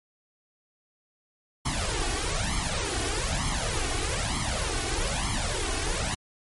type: noise with flanger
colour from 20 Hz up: pink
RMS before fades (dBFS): -28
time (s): 1.65-6.15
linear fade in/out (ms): 10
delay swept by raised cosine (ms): 0.94 to 2.74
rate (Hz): 1.1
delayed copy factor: +0.85
effects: MP3 48 kbps